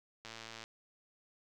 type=click train; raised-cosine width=0.2 ms; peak=-29 dBFS; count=45; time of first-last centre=0.25-0.639 s; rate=113 Hz; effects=none